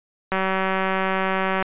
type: click train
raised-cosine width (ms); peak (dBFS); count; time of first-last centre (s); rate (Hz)
0.5; -8; 249; 0.32-1.625; 190
effects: resampled to 8000 Hz